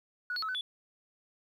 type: tone with pitch steps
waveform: sine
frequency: 1465 / 4357 / 1294 / 1509 / 3443 Hz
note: F#6 / C#8 / E6 / F#6 / A7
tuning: -18 / -31 / -32 / +34 / -38 cents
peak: -31 dBFS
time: 0.3-0.61 s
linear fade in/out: 2 ms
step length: 62 ms
effects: tanh soft clip ceiling -28 dBFS + 11-bit